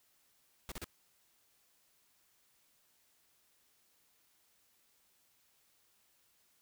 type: noise bursts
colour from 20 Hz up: pink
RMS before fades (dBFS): -43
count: 3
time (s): 0.69-0.843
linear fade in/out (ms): 0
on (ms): 27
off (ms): 36
effects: white hiss -72 dBFS RMS until 6.61 s